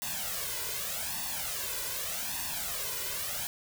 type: noise with flanger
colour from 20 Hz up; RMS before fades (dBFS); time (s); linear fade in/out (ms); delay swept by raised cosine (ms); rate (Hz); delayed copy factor
white; -35; 0.02-3.47; 0; 1.1 to 2.03; 0.84; +0.8
effects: none